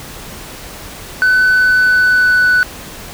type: tone with pitch glide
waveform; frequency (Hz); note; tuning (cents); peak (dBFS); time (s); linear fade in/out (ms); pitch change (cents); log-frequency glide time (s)
sine; 1506 to 1487.8; F#6 to F#6; +30 to +9; -5; 1.22-2.63; 0; -21; 1.47-2.5
effects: tanh soft clip ceiling -7 dBFS + pink hiss -31 dBFS RMS until 3.13 s